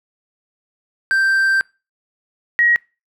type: tone pair in turn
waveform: triangle / sine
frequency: 1568 / 1897.5 Hz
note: G6 / A#6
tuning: 0 / +30 cents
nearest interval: minor third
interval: 330 cents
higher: second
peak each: -11 dBFS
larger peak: neither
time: 1.11-1.61 / 2.59-2.76 s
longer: first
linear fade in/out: 0 ms
effects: noise-tail reverb RT60 0.3 s tail -25 dB re dry